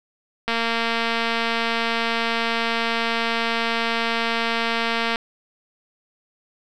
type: click train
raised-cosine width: 0.3 ms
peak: -7 dBFS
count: 1077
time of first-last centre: 0.48-5.158 s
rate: 230 Hz
effects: none